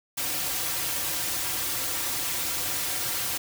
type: noise with comb filter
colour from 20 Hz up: white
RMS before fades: -29 dBFS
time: 0.17-3.38 s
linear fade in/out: 10 ms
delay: 4.7 ms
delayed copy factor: -0.9
effects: none